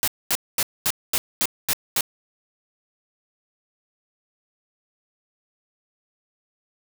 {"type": "noise bursts", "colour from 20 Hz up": "white", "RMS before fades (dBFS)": -21, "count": 8, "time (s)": [0.03, 2.008], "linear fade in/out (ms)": 0, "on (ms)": 46, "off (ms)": 230, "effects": []}